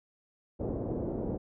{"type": "low-pass noise", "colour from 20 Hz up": "white", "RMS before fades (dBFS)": -34, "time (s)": [0.59, 1.38], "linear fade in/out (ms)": 20, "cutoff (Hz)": 500, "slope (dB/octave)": 24, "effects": []}